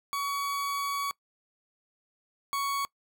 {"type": "tone pair in turn", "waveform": "40% pulse", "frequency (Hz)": [1128, 1115.7], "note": ["C#6", "C#6"], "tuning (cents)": [30, 11], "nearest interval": "unison", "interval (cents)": 19, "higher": "first", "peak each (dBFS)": [-28, -27], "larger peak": "second", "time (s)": [[0.13, 1.11], [2.53, 2.85]], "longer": "first", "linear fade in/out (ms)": 0, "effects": ["noise-tail reverb RT60 0.1 s tail -23 dB re dry"]}